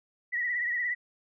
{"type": "tone with vibrato", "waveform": "sine", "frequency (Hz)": 1935, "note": "B6", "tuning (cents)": -36, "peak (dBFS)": -27, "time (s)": [0.32, 0.95], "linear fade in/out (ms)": 20, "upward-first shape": "triangle", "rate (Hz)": 17, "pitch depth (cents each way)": 68, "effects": []}